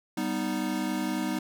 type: chord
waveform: square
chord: G augmented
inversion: none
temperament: equal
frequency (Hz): 196 / 246.9 / 311.1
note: G3 / B3 / D#4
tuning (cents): 0 / 0 / 0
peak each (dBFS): -34 / -33 / -32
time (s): 0.17-1.39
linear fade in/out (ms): 5
effects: none

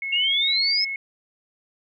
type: tone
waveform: sine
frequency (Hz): 2184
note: C#7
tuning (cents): -26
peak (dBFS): -26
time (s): 0.02-0.96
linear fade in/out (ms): 2
type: exponential sweep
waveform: sine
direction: up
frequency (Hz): 2752 to 5274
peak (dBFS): -19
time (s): 0.12-0.85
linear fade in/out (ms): 10
effects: none

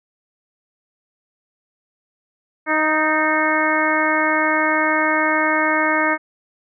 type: harmonic tone with a mistuned harmonic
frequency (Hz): 311.1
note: D#4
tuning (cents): 0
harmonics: 1 / 2 / 3 / 4 / 5 / 6 / 7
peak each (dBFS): -23 / -23 / -23 / -23 / -23 / -23 / -23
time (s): 2.66-6.18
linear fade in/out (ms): 50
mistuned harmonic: 6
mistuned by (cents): -38
effects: none

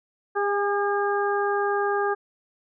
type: harmonic tone with a mistuned harmonic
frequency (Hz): 404.2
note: G#4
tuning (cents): -47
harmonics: 1 / 2 / 3 / 4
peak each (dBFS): -24 / -27 / -29 / -30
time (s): 0.35-2.15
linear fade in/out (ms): 20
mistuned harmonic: 2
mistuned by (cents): +19
effects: none

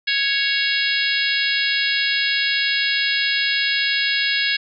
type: harmonic tone with a mistuned harmonic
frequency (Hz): 554.4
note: C#5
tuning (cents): 0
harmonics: 3 / 4 / 5 / 6 / 7 / 8 / 9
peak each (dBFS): -23 / -24 / -25 / -26 / -26 / -27 / -28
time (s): 0.07-4.57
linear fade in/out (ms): 10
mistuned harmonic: 8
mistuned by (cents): -43
effects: none

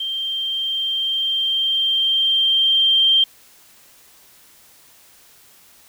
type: tone with level ramp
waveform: sine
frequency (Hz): 3161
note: G7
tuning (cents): +14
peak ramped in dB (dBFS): -22 to -11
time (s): 0-3.24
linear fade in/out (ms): 5
effects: white hiss -50 dBFS RMS until 5.88 s

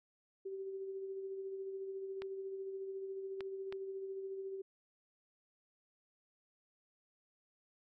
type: tone with tremolo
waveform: sine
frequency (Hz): 386.6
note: G4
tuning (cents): -24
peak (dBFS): -39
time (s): 0.45-4.62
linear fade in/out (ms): 10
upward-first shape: sine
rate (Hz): 14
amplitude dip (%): 35
type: clicks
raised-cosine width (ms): 0.3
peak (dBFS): -30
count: 3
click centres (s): 2.22 / 3.407 / 3.725
effects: none

